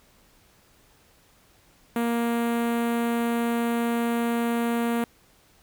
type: tone with notch filter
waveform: sawtooth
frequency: 234.4 Hz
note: A#3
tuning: 10 cents sharp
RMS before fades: -25 dBFS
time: 1.96-5.04 s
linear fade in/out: 2 ms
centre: 5200 Hz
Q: 0.61
effects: pink hiss -59 dBFS RMS until 5.62 s